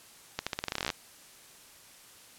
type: accelerating click train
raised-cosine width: 0.2 ms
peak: -13 dBFS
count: 16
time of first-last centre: 0.39-0.902 s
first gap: 76 ms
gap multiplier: 0.87
effects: white hiss -54 dBFS RMS until 2.38 s + low-pass 12000 Hz 12 dB/octave